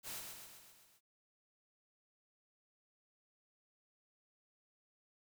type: noise with echo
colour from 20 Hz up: white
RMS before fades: -45 dBFS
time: 0.03-0.23 s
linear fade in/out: 50 ms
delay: 130 ms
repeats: 6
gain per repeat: -4 dB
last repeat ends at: 1.01 s
effects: none